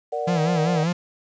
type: chord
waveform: sine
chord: Bb augmented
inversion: none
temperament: equal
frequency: 466.2 / 587.3 / 740 Hz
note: Bb4 / D5 / F#5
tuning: 0 / 0 / 0 cents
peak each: -28 dBFS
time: 0.12-0.84 s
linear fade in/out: 10 ms
type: tone with vibrato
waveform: 45% pulse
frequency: 165.8 Hz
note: E3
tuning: 10 cents sharp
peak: -20 dBFS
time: 0.27-0.93 s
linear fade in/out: 10 ms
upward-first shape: sine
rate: 5.1 Hz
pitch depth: 110 cents each way
effects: resampled to 16000 Hz + 9-bit